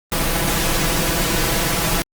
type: noise with comb filter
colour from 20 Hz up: pink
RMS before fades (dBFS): -19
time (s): 0.12-2.02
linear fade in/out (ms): 0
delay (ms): 6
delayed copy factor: +0.6
effects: Opus 32 kbps